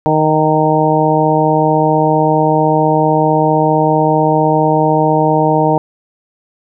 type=harmonic tone with a mistuned harmonic; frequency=155.56 Hz; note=D#3; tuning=in tune; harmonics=1 / 2 / 3 / 4 / 5 / 6; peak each=-16 / -16 / -16 / -16 / -16 / -16 dBFS; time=0.06-5.78 s; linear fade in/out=0 ms; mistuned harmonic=6; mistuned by=-20 cents; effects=none